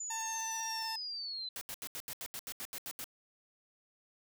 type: linear sweep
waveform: sine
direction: down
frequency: 7040 to 4000 Hz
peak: -38 dBFS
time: 0-1.49 s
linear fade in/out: 5 ms
type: tone with vibrato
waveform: sawtooth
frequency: 895 Hz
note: A5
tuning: 29 cents sharp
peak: -35 dBFS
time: 0.1-0.96 s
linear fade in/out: 5 ms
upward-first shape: sine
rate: 16 Hz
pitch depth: 12 cents each way
type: noise bursts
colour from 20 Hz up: white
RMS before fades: -42 dBFS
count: 12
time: 1.56-3.042 s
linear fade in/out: 0 ms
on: 52 ms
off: 78 ms
effects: none